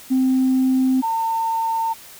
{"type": "tone pair in turn", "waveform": "sine", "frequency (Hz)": [260.2, 904.5], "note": ["C4", "A5"], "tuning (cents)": [-9, 48], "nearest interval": "octave + minor seventh", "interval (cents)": 2157, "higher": "second", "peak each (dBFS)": [-13, -18], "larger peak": "first", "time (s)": [[0.1, 1.02], [1.02, 1.94]], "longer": "neither", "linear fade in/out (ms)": 20, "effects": ["tanh soft clip ceiling -11 dBFS", "white hiss -42 dBFS RMS until 2.19 s"]}